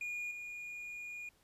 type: tone with level steps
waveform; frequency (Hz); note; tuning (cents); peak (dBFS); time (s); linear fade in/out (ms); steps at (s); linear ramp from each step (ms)
triangle; 2435; D#7; -38; -36 / -41; 0.01-1.29; 2; 0.31; 2
effects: pink hiss -70 dBFS RMS until 1.43 s + resampled to 32000 Hz